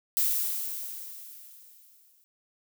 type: noise with exponential decay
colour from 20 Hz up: violet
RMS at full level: -24 dBFS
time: 0.17-2.24 s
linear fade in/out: 0 ms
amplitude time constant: 450 ms
effects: none